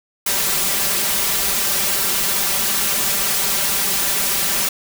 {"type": "noise with comb filter", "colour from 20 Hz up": "white", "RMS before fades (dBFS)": -19, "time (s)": [0.26, 4.69], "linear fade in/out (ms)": 5, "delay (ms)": 5.1, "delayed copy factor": 0.85, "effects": []}